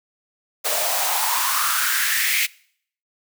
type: noise with high-pass filter sweep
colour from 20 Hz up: white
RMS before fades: -21 dBFS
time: 0.64-2.47 s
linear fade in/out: 20 ms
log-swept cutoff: 560 to 2300 Hz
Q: 5.4
effects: noise-tail reverb RT60 0.6 s tail -23 dB re dry